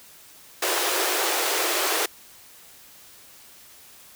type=high-pass noise; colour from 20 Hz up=pink; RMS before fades=-24 dBFS; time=0.62-2.06 s; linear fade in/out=5 ms; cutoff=330 Hz; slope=96 dB/octave; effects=white hiss -49 dBFS RMS until 4.15 s